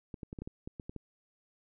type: clicks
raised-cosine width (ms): 3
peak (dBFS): -28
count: 10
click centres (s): 0.142 / 0.232 / 0.329 / 0.388 / 0.42 / 0.475 / 0.675 / 0.798 / 0.895 / 0.963
effects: none